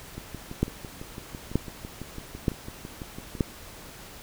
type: two click trains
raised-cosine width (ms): 3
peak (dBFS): -9 / -24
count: 4 / 20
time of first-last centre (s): 0.63-3.408 / 0.18-3.352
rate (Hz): 1.08 / 5.99
effects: pink hiss -45 dBFS RMS until 4.22 s